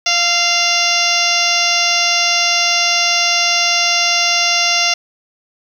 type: harmonic tone with a mistuned harmonic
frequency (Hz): 695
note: F5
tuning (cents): -9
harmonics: 1 / 2 / 3 / 4 / 5 / 6 / 7 / 8 / 9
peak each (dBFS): -22 / -24 / -20 / -18 / -22 / -24 / -21 / -18 / -23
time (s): 0.06-4.94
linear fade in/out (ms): 5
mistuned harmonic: 2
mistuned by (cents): -22
effects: 7-bit